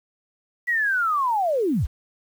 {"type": "linear sweep", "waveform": "sine", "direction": "down", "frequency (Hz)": [1964, 34.65], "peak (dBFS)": -19, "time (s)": [0.67, 1.87], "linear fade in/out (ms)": 20, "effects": ["8-bit"]}